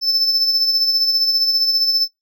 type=tone with tremolo; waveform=triangle; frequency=5274 Hz; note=E8; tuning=in tune; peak=-11 dBFS; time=0.01-2.08 s; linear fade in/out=50 ms; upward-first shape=sine; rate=15 Hz; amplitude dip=50%; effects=noise-tail reverb RT60 0.2 s tail -21 dB re dry